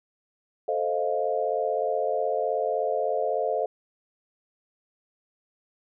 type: chord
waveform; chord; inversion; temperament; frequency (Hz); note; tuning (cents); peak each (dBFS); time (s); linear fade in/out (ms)
sine; F dominant seventh; first; equal; 440 / 523.3 / 622.3 / 698.5; A4 / C5 / Eb5 / F5; 0 / 0 / 0 / 0; -29; 0.68-3.66; 5
effects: none